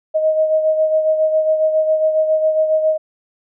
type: beating tone pair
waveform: sine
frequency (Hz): 626 / 633.3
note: D#5 / D#5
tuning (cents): +10 / +30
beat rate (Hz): 7.3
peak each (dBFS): -13 / -22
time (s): 0.14-2.98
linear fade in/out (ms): 20
effects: none